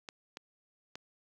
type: clicks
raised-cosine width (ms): 0.2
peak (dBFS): -25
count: 3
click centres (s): 0.088 / 0.371 / 0.955
effects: high-pass 150 Hz 12 dB/octave + 10-bit